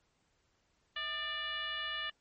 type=tone with frequency modulation; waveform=sine; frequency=2349 Hz; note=D7; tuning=in tune; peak=-35 dBFS; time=0.96-2.1 s; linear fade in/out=5 ms; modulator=568 Hz; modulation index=2; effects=pink hiss -75 dBFS RMS until 2.2 s + MP3 32 kbps

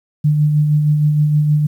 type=tone with tremolo; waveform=sine; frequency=150 Hz; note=D3; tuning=37 cents sharp; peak=-9 dBFS; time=0.24-1.67 s; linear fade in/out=10 ms; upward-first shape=sine; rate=6.4 Hz; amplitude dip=35%; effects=8-bit

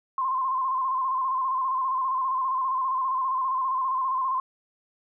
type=tone with vibrato; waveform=sine; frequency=1046.5 Hz; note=C6; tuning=in tune; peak=-23 dBFS; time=0.18-4.4 s; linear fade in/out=2 ms; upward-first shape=square; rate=15 Hz; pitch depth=42 cents each way; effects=none

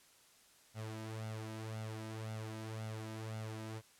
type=tone with flanger; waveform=sawtooth; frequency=110 Hz; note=A2; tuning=in tune; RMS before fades=-44 dBFS; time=0.74-3.82 s; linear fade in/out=50 ms; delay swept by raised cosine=1.4 to 3.2 ms; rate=1.9 Hz; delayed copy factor=+0.65; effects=white hiss -65 dBFS RMS until 3.99 s + low-pass 11000 Hz 12 dB/octave

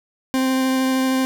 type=tone with vibrato; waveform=40% pulse; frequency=261.6 Hz; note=C4; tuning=in tune; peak=-16 dBFS; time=0.34-1.25 s; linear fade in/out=0 ms; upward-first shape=triangle; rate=13 Hz; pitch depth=10 cents each way; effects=none

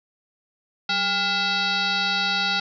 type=tone with frequency modulation; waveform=sine; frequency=2637 Hz; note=E7; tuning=in tune; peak=-20 dBFS; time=0.89-2.6 s; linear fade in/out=5 ms; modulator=612 Hz; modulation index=3.3; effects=none

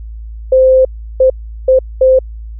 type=tone bursts at uneven times; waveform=sine; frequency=520 Hz; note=C5; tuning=11 cents flat; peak=-4 dBFS; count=4; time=0.52-0.85 / 1.2-1.3 / 1.68-1.79 / 2.01-2.19 s; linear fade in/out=5 ms; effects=added 55 Hz sine -24 dBFS peak until 2.59 s

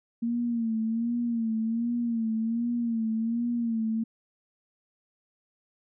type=tone with vibrato; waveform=sine; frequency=230.1 Hz; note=A#3; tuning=22 cents flat; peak=-25 dBFS; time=0.22-4.04 s; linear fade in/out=10 ms; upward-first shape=sine; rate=1.3 Hz; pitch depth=67 cents each way; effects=none

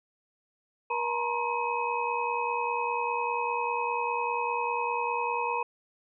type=tone cluster; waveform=sine; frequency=479.3 / 881 / 951 / 1056 / 2537 Hz; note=A#4 / A5 / A#5 / C6 / D#7; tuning=+48 / +2 / +34 / +16 / +33 cents; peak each=-34 / -36 / -30 / -35 / -35 dBFS; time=0.9-5.63 s; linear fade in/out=5 ms; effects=none

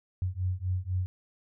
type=beating tone pair; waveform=sine; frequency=90 / 94 Hz; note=F#2 / F#2; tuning=-47 / +28 cents; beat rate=4 Hz; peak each=-31 dBFS; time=0.22-1.06 s; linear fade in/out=0 ms; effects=none

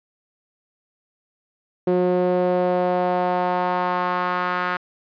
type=tone with band-pass filter sweep; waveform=sawtooth; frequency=180 Hz; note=F#3; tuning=47 cents flat; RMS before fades=-21 dBFS; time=1.87-4.77 s; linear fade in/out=5 ms; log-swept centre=410 to 1400 Hz; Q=2.2; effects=resampled to 11025 Hz

